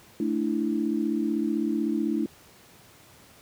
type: chord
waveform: sine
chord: A suspended fourth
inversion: none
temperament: equal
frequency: 220 / 293.7 / 329.6 Hz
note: A3 / D4 / E4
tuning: 0 / 0 / 0 cents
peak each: -28 dBFS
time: 0.2-2.26 s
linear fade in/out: 2 ms
effects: pink hiss -53 dBFS RMS until 3.41 s + high-pass 80 Hz 12 dB/octave